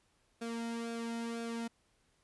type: tone with flanger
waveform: sawtooth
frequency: 231.6 Hz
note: A#3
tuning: 11 cents flat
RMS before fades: -39 dBFS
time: 0.41-1.68 s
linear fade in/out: 10 ms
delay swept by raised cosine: 0.99 to 1.81 ms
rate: 2 Hz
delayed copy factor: -0.65
effects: pink hiss -73 dBFS RMS until 2.23 s + resampled to 24000 Hz